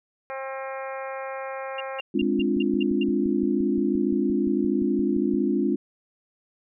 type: harmonic tone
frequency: 267.3 Hz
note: C4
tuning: 37 cents sharp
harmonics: 2 / 3 / 4 / 5 / 6 / 7 / 8 / 9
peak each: -33 / -37 / -39 / -41 / -43 / -44 / -45 / -46 dBFS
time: 0.3-2 s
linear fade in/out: 0 ms
type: tone bursts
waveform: sine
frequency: 2786 Hz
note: F7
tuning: 5 cents flat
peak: -29 dBFS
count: 7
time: 1.78-3.035 s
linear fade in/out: 5 ms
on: 25 ms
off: 180 ms
type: chord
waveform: sine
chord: D half-diminished seventh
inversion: second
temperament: equal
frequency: 207.7 / 261.6 / 293.7 / 349.2 Hz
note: Ab3 / C4 / D4 / F4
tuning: 0 / 0 / 0 / 0 cents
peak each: -26 dBFS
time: 2.14-5.76 s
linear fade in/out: 10 ms
type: click train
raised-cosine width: 5 ms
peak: -28 dBFS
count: 19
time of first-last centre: 2.22-5.34 s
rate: 5.77 Hz
effects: none